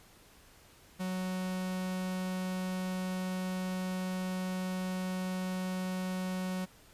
45% pulse tone, 185 Hz, F#3, in tune, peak -33 dBFS, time 0.99-6.66 s, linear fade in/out 20 ms, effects pink hiss -59 dBFS RMS until 6.93 s + resampled to 32000 Hz

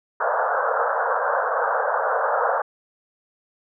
pink band-pass noise, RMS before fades -22 dBFS, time 0.2-2.62 s, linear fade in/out 5 ms, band 470 to 1600 Hz, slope 96 dB/octave, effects none

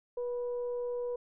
sine tone with frequency modulation, 486.3 Hz, B4, 27 cents flat, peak -32 dBFS, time 0.17-1.16 s, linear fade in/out 5 ms, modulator 494 Hz, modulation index 0.27, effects none

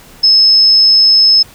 sine tone, 5200 Hz, E8, 24 cents flat, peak -4 dBFS, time 0.23-1.43 s, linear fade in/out 10 ms, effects pink hiss -39 dBFS RMS until 1.54 s

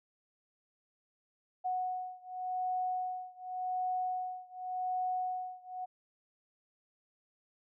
sine beating tone pair, 736 / 736.88 Hz, F#5 / F#5, -9 / -7 cents, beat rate 0.88 Hz, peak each -36 / -37 dBFS, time 1.64-5.86 s, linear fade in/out 20 ms, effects none

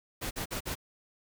pink noise bursts, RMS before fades -35 dBFS, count 4, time 0.21-0.754 s, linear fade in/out 20 ms, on 100 ms, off 48 ms, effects none

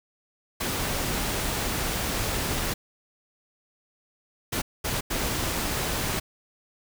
pink noise bursts at uneven times, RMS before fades -28 dBFS, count 4, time 0.6-2.74 / 4.52-4.62 / 4.84-5.01 / 5.1-6.2 s, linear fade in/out 10 ms, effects none

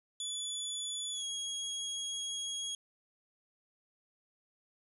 25% pulse tone with pitch glide, 3450 to 3302 Hz, A7 to G#7, -35 to -11 cents, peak -32 dBFS, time 0.2-2.75 s, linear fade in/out 2 ms, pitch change -76 cents, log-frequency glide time 1.12-1.24 s, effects resampled to 32000 Hz + 11-bit

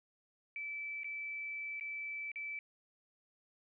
sine tone with dropouts, 2315 Hz, D7, 25 cents flat, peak -39 dBFS, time 0.56-2.59 s, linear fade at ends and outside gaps 1 ms, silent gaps 1.034-1.044 / 1.798-1.809 / 2.317-2.358 s, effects none

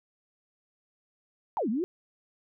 sine exponential two-way sweep, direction down then up, 987.8 to 200 to 385.8 Hz, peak -26 dBFS, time 1.57-1.84 s, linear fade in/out 0 ms, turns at 1.69 s, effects none

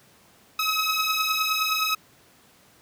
15% pulse beating tone pair, 1273 / 1282.7 Hz, D#6 / E6, +39 / -48 cents, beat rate 9.7 Hz, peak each -19 / -19 dBFS, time 0.59-1.95 s, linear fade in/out 5 ms, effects pink hiss -56 dBFS RMS until 2.81 s + high-pass 100 Hz 12 dB/octave

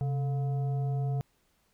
sine tone with frequency modulation, 134.5 Hz, C3, 48 cents sharp, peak -27 dBFS, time 0.01-1.21 s, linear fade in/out 0 ms, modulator 573 Hz, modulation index 0.33, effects pink hiss -71 dBFS RMS until 1.73 s

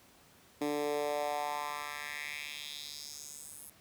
10% pulse tone with high-pass filter sweep, 146.83 Hz, D3, in tune, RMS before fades -38 dBFS, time 0.61-3.7 s, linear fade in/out 5 ms, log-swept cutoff 300 to 11000 Hz, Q 2.8, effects pink hiss -61 dBFS RMS until 3.8 s + high-pass 80 Hz 12 dB/octave

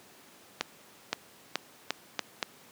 accelerating click train, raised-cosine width 0.2 ms, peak -10 dBFS, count 6, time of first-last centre 0.61-2.428 s, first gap 520 ms, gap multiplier 0.82, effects pink hiss -55 dBFS RMS until 2.71 s + high-pass 200 Hz 12 dB/octave

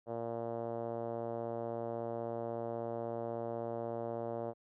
5% pulse tone with low-pass filter, 116.3 Hz, A#2, 4 cents flat, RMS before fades -39 dBFS, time 0.06-4.54 s, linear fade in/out 50 ms, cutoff 590 Hz, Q 2.4, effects none

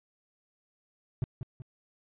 triangle tone with echo, 128 Hz, C3, 38 cents flat, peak -24 dBFS, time 1.22-1.24 s, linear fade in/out 0 ms, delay 190 ms, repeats 2, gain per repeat -7 dB, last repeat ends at 1.62 s, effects resampled to 8000 Hz

